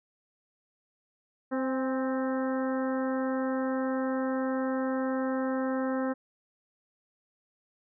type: harmonic tone with a mistuned harmonic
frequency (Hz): 261.6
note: C4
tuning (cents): 0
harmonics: 1 / 2 / 3 / 4 / 5 / 6 / 7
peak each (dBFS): -29 / -32 / -40 / -41 / -41 / -43 / -46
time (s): 1.51-6.14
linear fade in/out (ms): 20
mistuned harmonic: 3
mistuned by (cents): +34
effects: none